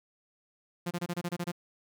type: tone bursts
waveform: sawtooth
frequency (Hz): 174.61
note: F3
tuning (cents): 0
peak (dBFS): -27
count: 9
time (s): 0.86-1.518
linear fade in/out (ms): 10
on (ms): 50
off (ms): 26
effects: none